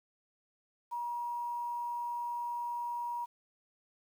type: tone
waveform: sine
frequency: 955 Hz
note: A#5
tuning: 42 cents sharp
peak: -34 dBFS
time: 0.91-3.26 s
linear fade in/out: 20 ms
effects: 10-bit